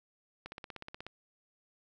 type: click train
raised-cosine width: 0.3 ms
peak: -27 dBFS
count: 11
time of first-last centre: 0.46-1.066 s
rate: 16.5 Hz
effects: 11-bit